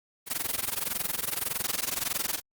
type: noise with amplitude modulation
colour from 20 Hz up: white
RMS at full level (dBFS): -27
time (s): 0.26-2.41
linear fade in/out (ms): 50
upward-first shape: sine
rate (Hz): 21.7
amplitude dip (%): 90
effects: Opus 32 kbps